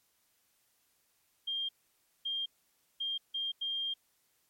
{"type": "tone bursts at uneven times", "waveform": "sine", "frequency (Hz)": 3203, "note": "G7", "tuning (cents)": 37, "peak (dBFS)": -32, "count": 5, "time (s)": [[1.47, 1.69], [2.25, 2.46], [3, 3.18], [3.34, 3.52], [3.61, 3.94]], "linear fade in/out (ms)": 10, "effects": ["white hiss -73 dBFS RMS until 4.49 s", "MP3 64 kbps"]}